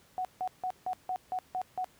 sine tone bursts, 740 Hz, F#5, in tune, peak -30 dBFS, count 8, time 0.18-1.844 s, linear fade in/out 0 ms, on 68 ms, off 160 ms, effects pink hiss -62 dBFS RMS until 1.99 s + high-pass 60 Hz 12 dB/octave

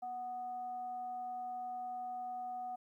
sine tone with frequency modulation, 740 Hz, F#5, in tune, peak -39 dBFS, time 0.02-2.76 s, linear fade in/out 10 ms, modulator 497 Hz, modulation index 0.21, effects 13-bit

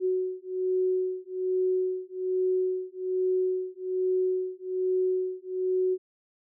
sine beating tone pair, 370 / 371.2 Hz, F#4 / F#4, 0 / +6 cents, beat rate 1.2 Hz, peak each -28 dBFS, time 0-5.98 s, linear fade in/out 50 ms, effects none

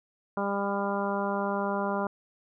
harmonic tone, 199.8 Hz, G3, 33 cents sharp, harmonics 1 / 2 / 3 / 4 / 5 / 6 / 7, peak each -32 / -34 / -33 / -35 / -34 / -38 / -38 dBFS, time 0.37-2.07 s, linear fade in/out 2 ms, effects none

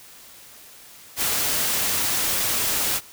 white noise, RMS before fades -23 dBFS, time 1.16-3.01 s, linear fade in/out 50 ms, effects white hiss -46 dBFS RMS until 3.12 s

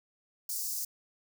white high-pass noise, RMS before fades -35 dBFS, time 0.49-0.85 s, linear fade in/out 5 ms, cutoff 4800 Hz, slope 48 dB/octave, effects none

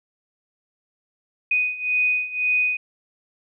sine beating tone pair, 2489 / 2490.9 Hz, D#7 / D#7, 0 / +1 cents, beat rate 1.9 Hz, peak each -24 / -21 dBFS, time 1.51-2.77 s, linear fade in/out 5 ms, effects none

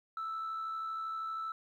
sine tone with amplitude modulation, 1318.5 Hz, E6, in tune, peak -32 dBFS, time 0.17-1.52 s, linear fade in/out 2 ms, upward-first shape sine, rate 72.7 Hz, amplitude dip 40%, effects tanh soft clip ceiling -33 dBFS + 12-bit

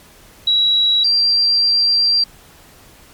sine tone pair in turn, 3889 / 4723 Hz, B7 / D8, -27 / +9 cents, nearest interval minor third, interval 336 cents, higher second, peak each -11 dBFS, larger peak neither, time 0.47-1.04 / 1.04-2.24 s, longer second, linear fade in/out 5 ms, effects pink hiss -45 dBFS RMS until 3.13 s + MP3 96 kbps

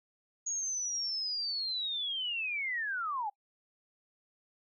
sine linear sweep, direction down, 6700 to 786 Hz, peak -32 dBFS, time 0.46-3.3 s, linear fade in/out 10 ms, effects noise-tail reverb RT60 0.1 s tail -24 dB re dry

